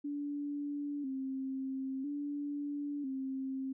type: tone with vibrato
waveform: sine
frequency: 277.2 Hz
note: C#4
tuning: in tune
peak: -35 dBFS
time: 0.04-3.73 s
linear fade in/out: 10 ms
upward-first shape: square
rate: 0.5 Hz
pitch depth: 71 cents each way
effects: none